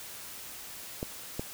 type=clicks; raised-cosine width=2 ms; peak=-19 dBFS; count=2; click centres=1.029 / 1.395 s; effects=white hiss -44 dBFS RMS until 1.53 s